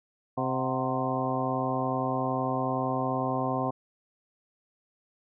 harmonic tone with a mistuned harmonic, 130.81 Hz, C3, in tune, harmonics 1 / 2 / 3 / 4 / 5 / 6 / 7 / 8, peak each -34 / -32 / -37 / -35 / -35 / -33 / -37 / -34 dBFS, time 0.37-3.71 s, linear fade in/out 10 ms, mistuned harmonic 6, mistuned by -75 cents, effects none

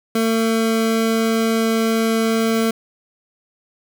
25% pulse tone, 224.9 Hz, A3, 38 cents sharp, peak -12 dBFS, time 0.15-2.71 s, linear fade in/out 5 ms, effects none

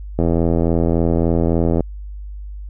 click train, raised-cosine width 2 ms, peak -4 dBFS, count 136, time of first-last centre 0.19-1.807 s, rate 83.5 Hz, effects added 50 Hz sine -28 dBFS peak until 2.69 s

